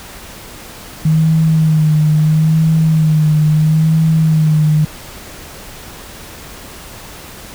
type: tone with vibrato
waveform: sine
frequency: 156.5 Hz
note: D#3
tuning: 10 cents sharp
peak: -8 dBFS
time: 1.05-4.85 s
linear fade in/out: 5 ms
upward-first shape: sine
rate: 0.75 Hz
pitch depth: 40 cents each way
effects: pink hiss -33 dBFS RMS until 7.54 s